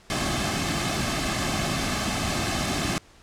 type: noise with comb filter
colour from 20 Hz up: pink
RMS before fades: -26 dBFS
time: 0.1-2.98 s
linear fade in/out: 0 ms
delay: 2.1 ms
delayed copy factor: -0.6
effects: pink hiss -54 dBFS RMS until 3.22 s + low-pass 8000 Hz 12 dB/octave